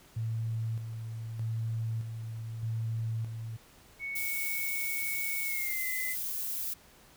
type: tone with tremolo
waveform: sine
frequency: 112.8 Hz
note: A2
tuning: 44 cents sharp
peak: -30 dBFS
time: 0.16-3.57 s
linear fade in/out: 10 ms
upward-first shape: square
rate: 0.81 Hz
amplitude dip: 50%
type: tone with pitch glide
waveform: sine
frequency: 2217 to 2033 Hz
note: C#7 to B6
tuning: 0 to +50 cents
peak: -34 dBFS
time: 3.99-6.16 s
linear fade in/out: 50 ms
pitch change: -150 cents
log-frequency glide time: 5.42-5.89 s
type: noise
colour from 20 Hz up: violet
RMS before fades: -35 dBFS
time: 4.15-6.74 s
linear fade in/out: 10 ms
effects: pink hiss -58 dBFS RMS until 7.16 s